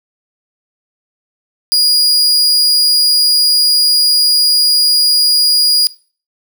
40% pulse tone, 4877 Hz, D#8, 35 cents flat, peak -7 dBFS, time 1.72-5.87 s, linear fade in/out 0 ms, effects noise-tail reverb RT60 0.4 s tail -19 dB re dry

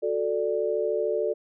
sine chord, D major, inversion first, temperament just, 367.1 / 440.5 / 587.3 Hz, F#4 / A4 / D5, -14 / +2 / 0 cents, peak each -30 / -26 / -28 dBFS, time 0.02-1.34 s, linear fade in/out 20 ms, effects none

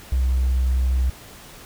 triangle tone, 63.9 Hz, C2, 40 cents flat, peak -13 dBFS, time 0.12-1.1 s, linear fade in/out 5 ms, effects tanh soft clip ceiling -14 dBFS + pink hiss -43 dBFS RMS until 1.65 s

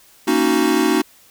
square chord, D# minor seventh, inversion second, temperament equal, 233.1 / 277.2 / 311.1 / 370 Hz, A#3 / C#4 / D#4 / F#4, 0 / 0 / 0 / 0 cents, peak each -23 / -21 / -19 / -20 dBFS, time 0.27-1.02 s, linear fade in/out 10 ms, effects white hiss -50 dBFS RMS until 1.3 s

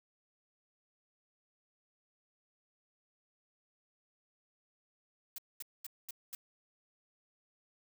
blue noise bursts, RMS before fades -43 dBFS, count 5, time 5.36-6.35 s, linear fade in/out 2 ms, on 22 ms, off 220 ms, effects none

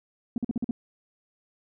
sine tone bursts, 237.1 Hz, A#3, 30 cents sharp, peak -22 dBFS, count 6, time 0.36-0.71 s, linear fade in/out 2 ms, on 20 ms, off 46 ms, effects tanh soft clip ceiling -20 dBFS

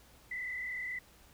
sine tone with frequency modulation, 2003 Hz, B6, 24 cents sharp, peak -36 dBFS, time 0.31-0.99 s, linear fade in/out 5 ms, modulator 36.4 Hz, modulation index 1.3, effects added 60 Hz sine -64 dBFS peak until 1.33 s + pink hiss -61 dBFS RMS until 1.33 s

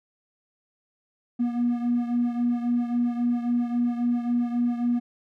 triangle beating tone pair, 239.6 / 243.3 Hz, A#3 / B3, +48 / -26 cents, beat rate 3.7 Hz, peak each -20 / -25 dBFS, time 1.39-5 s, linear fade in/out 20 ms, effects tanh soft clip ceiling -17 dBFS

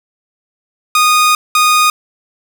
sawtooth tone bursts at uneven times, 1235 Hz, D#6, 13 cents flat, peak -4 dBFS, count 2, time 0.95-1.35 / 1.55-1.9 s, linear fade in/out 2 ms, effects none

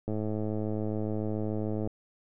click train, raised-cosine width 2 ms, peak -20 dBFS, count 193, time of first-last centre 0.08-1.874 s, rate 107 Hz, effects none

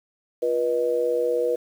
sine tone with amplitude modulation, 485.2 Hz, B4, 31 cents flat, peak -16 dBFS, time 0.42-1.56 s, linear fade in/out 10 ms, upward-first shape sine, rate 136 Hz, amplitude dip 85%, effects 8-bit

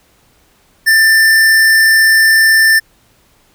sine tone with hard clipping, 1781 Hz, A6, 21 cents sharp, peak -7 dBFS, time 0.86-2.8 s, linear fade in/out 20 ms, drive 17 dB, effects pink hiss -52 dBFS RMS until 3.54 s

